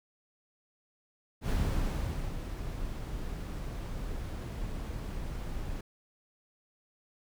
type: noise with ADSR envelope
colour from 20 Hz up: brown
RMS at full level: -28 dBFS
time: 1.41-5.81 s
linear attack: 83 ms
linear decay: 850 ms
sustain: -9 dB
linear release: 5 ms
effects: none